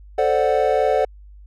triangle chord, D dominant seventh, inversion second, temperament equal, 440 / 523.3 / 587.3 / 740 Hz, A4 / C5 / D5 / F#5, 0 / 0 / 0 / 0 cents, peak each -19 dBFS, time 0.18-1.05 s, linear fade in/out 5 ms, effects added 50 Hz sine -40 dBFS peak until 1.46 s

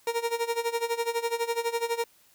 30% pulse tone with tremolo, 466.2 Hz, A#4, in tune, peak -21 dBFS, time 0.07-2.04 s, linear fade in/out 2 ms, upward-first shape sine, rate 12 Hz, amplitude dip 85%, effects white hiss -61 dBFS RMS until 2.34 s

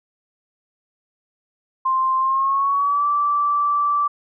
sine tone with pitch glide, 1049 to 1163.9 Hz, C6 to D6, +4 to -16 cents, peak -16 dBFS, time 1.85-4.08 s, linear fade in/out 10 ms, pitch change +180 cents, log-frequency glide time 2.18-3.06 s, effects none

